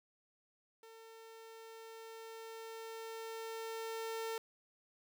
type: tone with level ramp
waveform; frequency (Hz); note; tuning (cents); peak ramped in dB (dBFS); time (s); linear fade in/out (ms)
sawtooth; 450; A4; +39; -51 to -34; 0.83-4.38; 2
effects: none